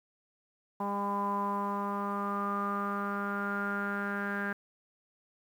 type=tone with low-pass filter sweep; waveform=sawtooth; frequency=201.4 Hz; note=G3; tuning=47 cents sharp; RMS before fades=-33 dBFS; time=0.8-4.53 s; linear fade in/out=5 ms; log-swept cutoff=940 to 1600 Hz; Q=9.4; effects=10-bit